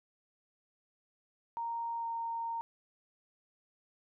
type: tone with pitch glide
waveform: sine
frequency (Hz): 929 to 922.1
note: A#5 to A#5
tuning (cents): -6 to -19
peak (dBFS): -34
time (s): 1.57-2.61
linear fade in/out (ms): 0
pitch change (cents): -13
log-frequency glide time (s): 1.99-2.05
effects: none